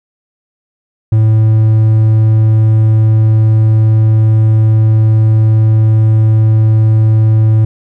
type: tone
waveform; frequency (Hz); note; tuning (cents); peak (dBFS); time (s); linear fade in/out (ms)
triangle; 109.7; A2; -5; -3; 1.12-7.65; 5
effects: none